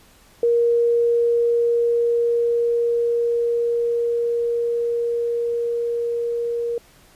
sine tone with level ramp, 470.9 Hz, A#4, 18 cents sharp, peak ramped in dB -14 to -21 dBFS, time 0.43-6.78 s, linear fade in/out 2 ms, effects pink hiss -52 dBFS RMS until 7.15 s + resampled to 32000 Hz

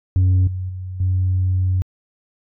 sine tone with level steps, 92.5 Hz, F#2, in tune, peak -9 / -22 / -26 / -14 dBFS, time 0.16-1.82 s, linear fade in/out 0 ms, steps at 0.47 / 0.69 / 1 s, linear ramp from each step 5 ms, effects tanh soft clip ceiling -11 dBFS

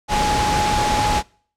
sine tone in noise, 839 Hz, G#5, 17 cents sharp, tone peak -18 dBFS, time 0.08-1.23 s, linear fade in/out 50 ms, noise pink, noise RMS -21 dBFS, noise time 0.08-1.23 s, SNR 0 dB, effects noise-tail reverb RT60 0.5 s tail -25 dB re dry + low-pass 7000 Hz 12 dB/octave

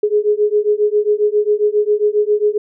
sine beating tone pair, 415.3 / 422.7 Hz, G#4 / G#4, 0 / +31 cents, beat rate 7.4 Hz, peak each -15 dBFS, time 0.03-2.58 s, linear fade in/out 5 ms, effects none

